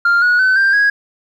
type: tone with pitch steps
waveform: sine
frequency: 1396.9 / 1456.2 / 1518.1 / 1582.5 / 1649.7 Hz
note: F6 / F#6 / F#6 / G6 / G#6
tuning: 0 / -28 / +44 / +16 / -12 cents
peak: -7 dBFS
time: 0.05-0.9 s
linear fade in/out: 5 ms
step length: 170 ms
effects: tanh soft clip ceiling -8 dBFS + 8-bit